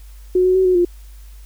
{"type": "tone with pitch steps", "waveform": "sine", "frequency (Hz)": [365.7, 369.2, 376.7, 366.6, 351], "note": ["F#4", "F#4", "F#4", "F#4", "F4"], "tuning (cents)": [-20, -4, 31, -16, 9], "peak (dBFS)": -11, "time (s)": [0.35, 0.85], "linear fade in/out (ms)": 5, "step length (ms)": 100, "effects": ["added 50 Hz sine -36 dBFS peak until 1.45 s", "white hiss -52 dBFS RMS until 1.45 s"]}